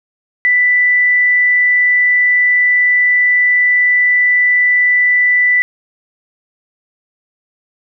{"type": "tone", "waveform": "sine", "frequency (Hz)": 1981, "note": "B6", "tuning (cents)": 5, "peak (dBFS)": -8, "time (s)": [0.45, 5.62], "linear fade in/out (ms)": 0, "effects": []}